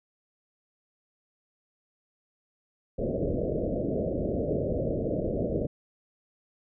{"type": "low-pass noise", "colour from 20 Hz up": "white", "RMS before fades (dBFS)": -29, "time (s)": [2.98, 5.67], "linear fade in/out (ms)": 10, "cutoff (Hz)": 630, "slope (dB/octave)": 96, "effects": []}